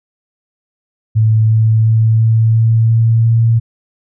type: tone with pitch steps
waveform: sine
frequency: 110 / 110.77 / 111.54 / 112.31 / 113.09 / 113.88 / 114.67 Hz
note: A2 / A2 / A2 / A2 / A2 / A#2 / A#2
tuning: 0 / +12 / +24 / +36 / +48 / -40 / -28 cents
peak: -7 dBFS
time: 1.15-3.6 s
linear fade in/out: 20 ms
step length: 350 ms
effects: none